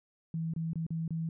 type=tone with dropouts; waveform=sine; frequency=163.1 Hz; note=E3; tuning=18 cents flat; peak=-31 dBFS; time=0.34-1.29 s; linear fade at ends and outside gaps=2 ms; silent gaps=0.537-0.562 / 0.733-0.756 / 0.866-0.905 / 1.079-1.106 s; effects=none